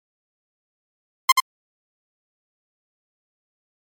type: tone with echo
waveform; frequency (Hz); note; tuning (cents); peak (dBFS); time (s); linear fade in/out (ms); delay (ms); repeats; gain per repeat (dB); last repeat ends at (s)
sawtooth; 1047; C6; +1; -5; 1.29-1.32; 5; 82; 1; -4; 1.402
effects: MP3 96 kbps